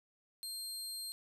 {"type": "tone", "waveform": "25% pulse", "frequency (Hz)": 4200, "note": "C8", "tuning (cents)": 6, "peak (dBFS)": -36, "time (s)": [0.43, 1.12], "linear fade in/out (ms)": 0, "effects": []}